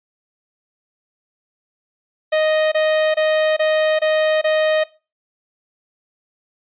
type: tone bursts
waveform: 45% pulse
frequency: 622.3 Hz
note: D#5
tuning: in tune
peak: -14 dBFS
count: 6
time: 2.32-4.84 s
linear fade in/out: 10 ms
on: 400 ms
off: 24 ms
effects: noise-tail reverb RT60 0.3 s tail -20 dB re dry + resampled to 8000 Hz